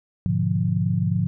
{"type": "chord", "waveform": "sine", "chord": "G# diminished seventh", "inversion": "none", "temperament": "equal", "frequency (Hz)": [103.83, 123.47, 146.83, 174.61], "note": ["G#2", "B2", "D3", "F3"], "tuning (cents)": [0, 0, 0, 0], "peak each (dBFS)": [-24, -27, -26, -23], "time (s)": [0.26, 1.27], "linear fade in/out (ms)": 0, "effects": []}